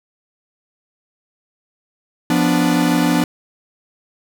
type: chord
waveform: 45% pulse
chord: B diminished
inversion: second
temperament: equal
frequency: 174.61 / 246.9 / 293.7 Hz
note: F3 / B3 / D4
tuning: 0 / 0 / 0 cents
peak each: -19 / -18 / -17 dBFS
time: 2.3-3.24 s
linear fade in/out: 2 ms
effects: none